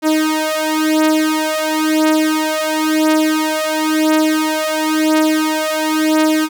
sawtooth beating tone pair, 311.1 / 312.07 Hz, D#4 / D#4, 0 / +5 cents, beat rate 0.97 Hz, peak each -12 dBFS, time 0.02-6.49 s, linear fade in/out 50 ms, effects none

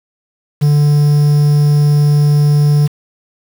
triangle tone with quantisation, 146.83 Hz, D3, in tune, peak -5 dBFS, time 0.61-2.88 s, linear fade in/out 20 ms, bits 5, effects none

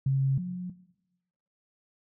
sine tone pair in turn, 135.2 / 180.47 Hz, C#3 / F#3, -43 / -43 cents, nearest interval perfect fourth, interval 500 cents, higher second, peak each -22 / -30 dBFS, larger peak first, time 0.06-0.38 / 0.38-0.7 s, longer neither, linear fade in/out 5 ms, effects noise-tail reverb RT60 0.9 s tail -17 dB re dry

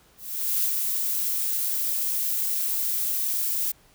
violet noise with ADSR envelope, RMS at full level -23 dBFS, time 0.17-3.72 s, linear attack 450 ms, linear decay 94 ms, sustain -3 dB, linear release 9 ms, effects pink hiss -58 dBFS RMS until 3.94 s

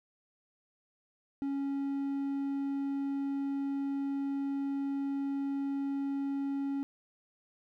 triangle tone, 277.2 Hz, C#4, in tune, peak -29 dBFS, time 1.42-6.83 s, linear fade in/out 0 ms, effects none

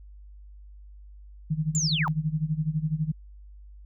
sine tone with tremolo, 155.56 Hz, D#3, in tune, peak -21 dBFS, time 1.5-3.12 s, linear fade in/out 10 ms, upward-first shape sine, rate 12 Hz, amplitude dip 85%
sine linear sweep, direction down, 7390 to 784 Hz, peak -25 dBFS, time 1.75-2.08 s, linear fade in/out 0 ms
effects added 50 Hz sine -44 dBFS peak until 3.85 s

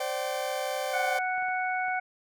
40% pulse chord, C suspended second, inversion none, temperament equal with one note detuned, 523.3 / 587.3 / 765.6 Hz, C5 / D5 / G5, 0 / 0 / -41 cents, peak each -33 dBFS, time 0-1.19 s, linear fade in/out 5 ms
harmonic tone, 740 Hz, F#5, in tune, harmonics 1 / 2 / 3, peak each -29 / -32 / -34 dBFS, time 0.93-2 s, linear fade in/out 10 ms
clicks, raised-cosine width 0.5 ms, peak -34 dBFS, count 4, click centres 1.38 / 1.424 / 1.485 / 1.883 s
effects none

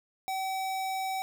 square tone, 764 Hz, G5, 45 cents flat, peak -31 dBFS, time 0.28-1.22 s, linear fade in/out 0 ms, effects 12-bit

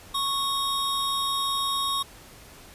square tone pair together, 1103 / 3738 Hz, C#6 / A#7, -9 / +4 cents, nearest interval octave + major sixth, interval 2113 cents, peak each -28 dBFS, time 0.14-2.03 s, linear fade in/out 10 ms, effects pink hiss -48 dBFS RMS until 2.74 s + resampled to 32000 Hz

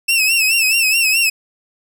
sawtooth tone with vibrato, 2642 Hz, E7, 3 cents sharp, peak -9 dBFS, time 0.08-1.3 s, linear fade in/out 10 ms, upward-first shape sine, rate 4.7 Hz, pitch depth 83 cents each way, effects none

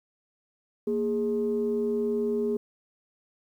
sine tone pair together, 232.7 / 414.6 Hz, A#3 / G#4, -3 / -3 cents, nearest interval minor seventh, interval 1000 cents, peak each -28 / -25 dBFS, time 0.87-2.57 s, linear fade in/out 5 ms, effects tanh soft clip ceiling -18 dBFS + 10-bit

